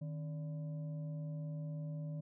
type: tone with frequency modulation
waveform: sine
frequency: 154.3 Hz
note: D#3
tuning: 14 cents flat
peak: -39 dBFS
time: 0.01-2.21 s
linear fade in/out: 10 ms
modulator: 425 Hz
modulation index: 0.37
effects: none